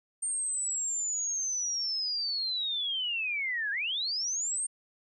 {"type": "linear two-way sweep", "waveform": "sine", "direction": "down then up", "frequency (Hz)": [8770, 1598, 8770], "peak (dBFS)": -29, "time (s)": [0.22, 4.67], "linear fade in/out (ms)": 10, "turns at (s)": 3.71, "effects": []}